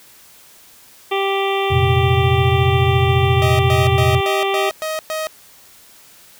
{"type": "harmonic tone", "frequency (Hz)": 392, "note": "G4", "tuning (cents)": 0, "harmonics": [1, 2, 3, 5, 6, 7, 8, 9], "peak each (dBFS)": [-19, -22, -25, -30, -28, -29, -30, -31], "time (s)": [1.11, 4.7], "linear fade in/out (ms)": 10}
{"type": "chord", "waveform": "sine", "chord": "F suspended fourth", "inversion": "none", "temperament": "equal", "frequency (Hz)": [87.31, 116.54, 130.81], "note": ["F2", "Bb2", "C3"], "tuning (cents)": [0, 0, 0], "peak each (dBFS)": -18, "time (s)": [1.7, 4.21], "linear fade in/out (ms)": 20}
{"type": "tone bursts", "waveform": "sawtooth", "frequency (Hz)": 629, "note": "D#5", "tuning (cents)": 19, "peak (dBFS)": -17, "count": 7, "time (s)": [3.42, 5.27], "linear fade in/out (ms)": 0, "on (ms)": 170, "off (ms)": 110}
{"effects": ["white hiss -46 dBFS RMS until 6.39 s"]}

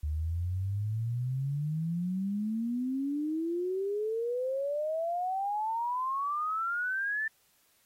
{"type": "exponential sweep", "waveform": "sine", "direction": "up", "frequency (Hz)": [73.42, 1787], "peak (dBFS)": -29, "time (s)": [0.03, 7.28], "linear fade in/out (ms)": 5, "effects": ["white hiss -68 dBFS RMS until 7.85 s", "AAC 48 kbps"]}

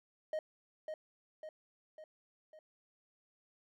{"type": "tone with echo", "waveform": "triangle", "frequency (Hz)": 622.3, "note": "D#5", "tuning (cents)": 0, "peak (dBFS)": -32, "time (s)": [0.33, 0.39], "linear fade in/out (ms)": 2, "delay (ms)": 550, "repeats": 4, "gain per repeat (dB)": -5, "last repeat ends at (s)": 2.59, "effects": []}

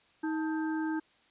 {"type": "harmonic tone with a mistuned harmonic", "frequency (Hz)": 315.8, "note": "D#4", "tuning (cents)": 26, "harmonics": [1, 3, 4, 5], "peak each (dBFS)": [-30, -40, -50, -41], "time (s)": [0.23, 1], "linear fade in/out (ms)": 10, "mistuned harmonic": 3, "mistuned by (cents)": -120, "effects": ["white hiss -65 dBFS RMS until 1.3 s", "resampled to 8000 Hz"]}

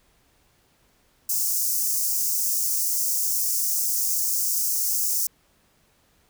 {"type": "high-pass noise", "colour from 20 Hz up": "white", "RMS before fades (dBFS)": -24, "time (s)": [1.29, 5.27], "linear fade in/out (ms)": 5, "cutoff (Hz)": 5300, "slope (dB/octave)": 48, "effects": ["pink hiss -63 dBFS RMS until 6.29 s"]}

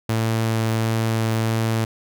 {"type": "tone", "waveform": "sawtooth", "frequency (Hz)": 112.3, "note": "A2", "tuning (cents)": 36, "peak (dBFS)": -15, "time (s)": [0.09, 1.85], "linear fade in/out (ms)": 5, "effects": []}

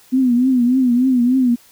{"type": "tone with vibrato", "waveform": "sine", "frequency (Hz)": 251, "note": "B3", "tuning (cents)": 28, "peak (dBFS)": -11, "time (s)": [0.12, 1.56], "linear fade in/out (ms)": 20, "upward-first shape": "triangle", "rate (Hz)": 3.4, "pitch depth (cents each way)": 110, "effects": ["white hiss -49 dBFS RMS until 1.71 s"]}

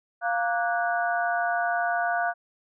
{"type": "harmonic tone with a mistuned harmonic", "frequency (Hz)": 233.1, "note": "A#3", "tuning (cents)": 0, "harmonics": [3, 4, 5, 6, 7], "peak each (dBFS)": [-25, -36, -35, -28, -37], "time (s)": [0.21, 2.34], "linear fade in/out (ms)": 50, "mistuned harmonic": 6, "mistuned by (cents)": 90, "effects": []}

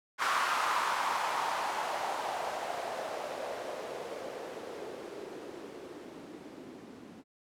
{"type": "noise with low-pass filter sweep", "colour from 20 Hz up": "violet", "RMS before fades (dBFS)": -36, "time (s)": [0.18, 7.24], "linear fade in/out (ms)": 50, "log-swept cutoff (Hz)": [1200, 250], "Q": 2.9, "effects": []}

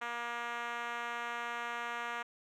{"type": "tone with band-pass filter", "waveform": "5% pulse", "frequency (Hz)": 237.2, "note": "A#3", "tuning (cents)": 30, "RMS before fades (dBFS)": -39, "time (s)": [0.01, 2.23], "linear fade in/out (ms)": 10, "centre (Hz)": 1200, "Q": 1, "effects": []}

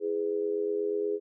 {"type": "tone with amplitude modulation", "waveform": "sine", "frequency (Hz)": 415.3, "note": "G#4", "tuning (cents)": 0, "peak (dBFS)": -23, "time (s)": [0, 1.2], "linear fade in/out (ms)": 50, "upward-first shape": "sine", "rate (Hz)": 88.3, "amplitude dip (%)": 80, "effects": []}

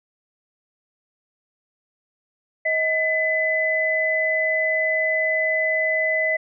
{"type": "tone pair together", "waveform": "sine", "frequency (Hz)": [634, 2008], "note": ["D#5", "B6"], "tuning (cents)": [32, 28], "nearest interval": "octave + minor sixth", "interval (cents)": 1996, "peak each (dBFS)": [-23, -20], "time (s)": [2.65, 6.37], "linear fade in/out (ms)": 10, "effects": []}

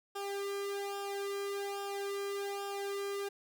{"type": "tone with flanger", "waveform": "sawtooth", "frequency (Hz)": 399.5, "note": "G4", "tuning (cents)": 33, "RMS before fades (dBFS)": -38, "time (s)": [0.15, 3.29], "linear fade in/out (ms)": 10, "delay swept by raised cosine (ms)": [0.47, 1.4], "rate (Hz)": 1.2, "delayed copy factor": -0.9, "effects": []}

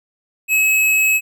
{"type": "tone", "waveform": "square", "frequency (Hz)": 2571, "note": "E7", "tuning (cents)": -44, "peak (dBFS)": -13, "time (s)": [0.48, 1.21], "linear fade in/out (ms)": 50, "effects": []}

